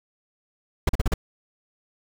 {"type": "noise bursts", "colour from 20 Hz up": "brown", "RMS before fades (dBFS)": -18, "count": 5, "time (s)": [0.87, 1.14], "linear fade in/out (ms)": 5, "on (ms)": 22, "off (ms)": 40, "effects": []}